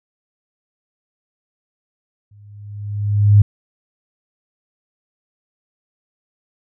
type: tone with exponential growth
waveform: sine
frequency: 103 Hz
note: G#2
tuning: 14 cents flat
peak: -4 dBFS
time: 2.31-3.42 s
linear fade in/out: 5 ms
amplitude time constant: 240 ms
effects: none